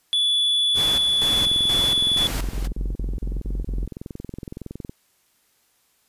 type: tone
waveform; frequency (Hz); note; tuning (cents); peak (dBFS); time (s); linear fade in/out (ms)
triangle; 3438; A7; -41; -16; 0.13-2.27; 0
type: noise with tremolo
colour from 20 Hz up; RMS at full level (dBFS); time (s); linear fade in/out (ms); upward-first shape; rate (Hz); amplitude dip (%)
pink; -29; 0.74-2.68; 50; square; 2.1; 70
type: click train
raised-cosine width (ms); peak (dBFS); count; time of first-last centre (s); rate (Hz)
3; -20; 78; 1.33-4.895; 21.6
type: tone bursts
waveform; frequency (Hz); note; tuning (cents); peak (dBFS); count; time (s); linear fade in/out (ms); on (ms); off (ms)
triangle; 46.61; F#1; +13; -21; 7; 2.31-3.862; 10; 190; 37
effects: white hiss -64 dBFS RMS until 6.08 s + resampled to 32000 Hz